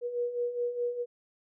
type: beating tone pair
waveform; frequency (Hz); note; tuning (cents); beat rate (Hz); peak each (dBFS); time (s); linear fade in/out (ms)
sine; 479.5 / 484.3; A#4 / B4; +49 / -34; 4.8; -36 / -30; 0.01-1.06; 50
effects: none